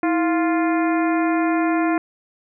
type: harmonic tone with a mistuned harmonic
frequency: 349.2 Hz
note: F4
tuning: in tune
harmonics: 1 / 2 / 3 / 4 / 5 / 6 / 7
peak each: -18 / -24 / -28 / -30 / -32 / -34 / -35 dBFS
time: 0.03-1.98 s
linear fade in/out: 2 ms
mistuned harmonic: 1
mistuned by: -130 cents
effects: none